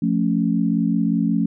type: chord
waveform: sine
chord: F augmented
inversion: none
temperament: equal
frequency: 174.61 / 220 / 277.2 Hz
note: F3 / A3 / C#4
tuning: 0 / 0 / 0 cents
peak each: -21 / -20 / -22 dBFS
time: 0.02-1.46 s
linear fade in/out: 5 ms
effects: none